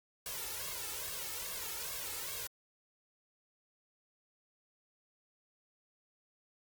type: noise with flanger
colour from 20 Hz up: white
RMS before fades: -41 dBFS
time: 0.26-2.47 s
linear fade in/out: 2 ms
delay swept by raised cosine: 1.8 to 2.31 ms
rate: 2.4 Hz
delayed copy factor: +0.95
effects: Opus 48 kbps